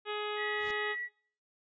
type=harmonic tone; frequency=419.5 Hz; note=G#4; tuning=17 cents sharp; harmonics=1 / 2 / 3 / 4 / 5 / 6 / 7 / 8 / 9; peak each=-36 / -42 / -41 / -44 / -47 / -45 / -46 / -46 / -50 dBFS; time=0.05-0.96 s; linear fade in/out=50 ms
type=tone; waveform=sine; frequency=1940 Hz; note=B6; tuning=31 cents flat; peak=-36 dBFS; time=0.36-1.09 s; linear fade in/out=50 ms
type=noise with exponential growth; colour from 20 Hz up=pink; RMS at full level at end=-46 dBFS; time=0.47-0.71 s; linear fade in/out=1 ms; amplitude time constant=51 ms
effects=noise-tail reverb RT60 0.5 s tail -17 dB re dry + resampled to 16000 Hz